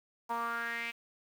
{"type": "tone with band-pass filter sweep", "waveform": "sawtooth", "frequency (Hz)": 233.1, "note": "A#3", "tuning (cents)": 0, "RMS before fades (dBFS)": -36, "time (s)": [0.29, 0.92], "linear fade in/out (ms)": 20, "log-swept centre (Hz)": [930, 2500], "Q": 5.3, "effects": ["9-bit"]}